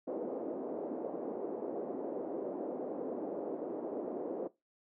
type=band-pass noise; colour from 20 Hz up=white; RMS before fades=-39 dBFS; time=0.07-4.48 s; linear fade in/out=10 ms; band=270 to 540 Hz; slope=24 dB/octave; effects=noise-tail reverb RT60 0.2 s tail -19 dB re dry